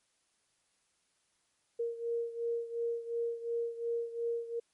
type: beating tone pair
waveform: sine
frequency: 466.2 / 469 Hz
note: A#4 / A#4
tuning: 0 / +11 cents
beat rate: 2.8 Hz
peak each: -34 / -38 dBFS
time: 1.79-4.6 s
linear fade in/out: 10 ms
effects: white hiss -75 dBFS RMS until 4.73 s + MP3 48 kbps